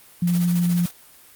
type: tone with vibrato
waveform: sine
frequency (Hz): 174.61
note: F3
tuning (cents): 0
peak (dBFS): -17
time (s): 0.22-0.86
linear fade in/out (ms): 5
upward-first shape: triangle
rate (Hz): 13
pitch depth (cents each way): 11
type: noise with tremolo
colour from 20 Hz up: white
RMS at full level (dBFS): -32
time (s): 0.27-0.91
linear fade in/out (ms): 5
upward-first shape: sine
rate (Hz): 14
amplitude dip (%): 65
effects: white hiss -49 dBFS RMS until 1.35 s + Opus 32 kbps